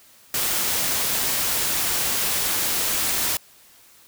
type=noise; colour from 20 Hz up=white; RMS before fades=-23 dBFS; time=0.34-3.37 s; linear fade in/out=2 ms; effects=white hiss -52 dBFS RMS until 4.07 s